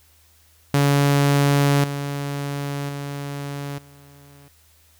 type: tone with level steps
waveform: sawtooth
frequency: 141.9 Hz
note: C#3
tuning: 41 cents sharp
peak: -11 / -21 / -24 / -42 dBFS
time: 0.74-4.48 s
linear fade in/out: 2 ms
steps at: 1.84 / 2.89 / 3.78 s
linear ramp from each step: 2 ms
effects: added 79 Hz sine -57 dBFS peak until 4.99 s + white hiss -57 dBFS RMS until 4.99 s